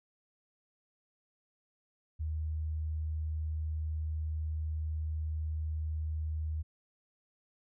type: tone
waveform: sine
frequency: 78 Hz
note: D#2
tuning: 5 cents sharp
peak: -32 dBFS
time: 2.19-6.63 s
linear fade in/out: 20 ms
effects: none